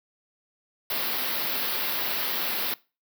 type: band-stop noise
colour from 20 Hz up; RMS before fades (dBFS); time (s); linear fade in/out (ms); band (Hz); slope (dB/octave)
white; -28; 0.9-2.74; 2; 5000 to 12000; 48
effects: noise-tail reverb RT60 0.3 s tail -22 dB re dry + high-pass 200 Hz 12 dB/octave